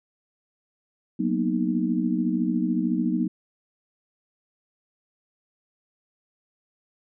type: chord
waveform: sine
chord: B major seventh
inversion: second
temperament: equal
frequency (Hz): 185 / 233.1 / 246.9 / 311.1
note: F#3 / A#3 / B3 / D#4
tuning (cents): 0 / 0 / 0 / 0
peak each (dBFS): -27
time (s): 1.19-3.28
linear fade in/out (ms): 10
effects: none